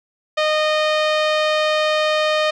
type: tone with low-pass filter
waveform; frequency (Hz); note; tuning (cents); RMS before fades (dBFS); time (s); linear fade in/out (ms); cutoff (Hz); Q
sawtooth; 615; D#5; -20; -18; 0.37-2.51; 10; 3800; 1.5
effects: none